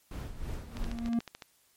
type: noise with tremolo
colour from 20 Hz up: brown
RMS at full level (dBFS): -35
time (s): 0.11-1.09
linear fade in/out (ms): 2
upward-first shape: sine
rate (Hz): 3.1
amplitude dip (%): 65
type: tone with exponential growth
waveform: triangle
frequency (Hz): 233.1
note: A#3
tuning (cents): 0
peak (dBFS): -22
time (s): 0.5-1.19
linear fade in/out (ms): 2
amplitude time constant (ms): 150
type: click train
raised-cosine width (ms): 0.2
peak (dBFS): -25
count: 10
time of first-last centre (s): 0.77-1.422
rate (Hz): 13.8
effects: white hiss -67 dBFS RMS until 1.76 s + MP3 64 kbps